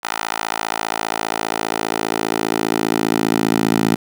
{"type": "tone with high-pass filter sweep", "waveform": "10% pulse", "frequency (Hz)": 55, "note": "A1", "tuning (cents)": 0, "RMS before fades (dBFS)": -20, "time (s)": [0.03, 3.96], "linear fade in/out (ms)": 10, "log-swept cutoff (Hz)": [1000, 210], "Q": 1.3, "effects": []}